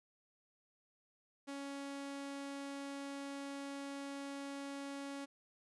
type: tone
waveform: sawtooth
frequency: 278.8 Hz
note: C#4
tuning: 10 cents sharp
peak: -39 dBFS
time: 1.47-5.26 s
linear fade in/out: 20 ms
effects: resampled to 24000 Hz